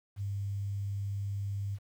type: tone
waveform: sine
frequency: 99.9 Hz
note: G2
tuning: 33 cents sharp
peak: -32 dBFS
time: 0.16-1.79 s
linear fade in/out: 50 ms
effects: 10-bit